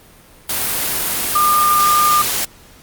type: tone in noise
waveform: sine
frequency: 1205 Hz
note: D6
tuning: 44 cents sharp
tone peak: -11 dBFS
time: 1.35-2.22 s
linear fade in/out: 5 ms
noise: white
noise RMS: -19 dBFS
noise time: 0.49-2.45 s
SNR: +5 dB
effects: pink hiss -45 dBFS RMS until 2.82 s + Opus 32 kbps